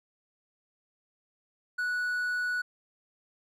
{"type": "tone", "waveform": "triangle", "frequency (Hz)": 1473, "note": "F#6", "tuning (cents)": -8, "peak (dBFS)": -26, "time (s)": [1.78, 2.62], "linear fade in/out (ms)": 10, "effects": []}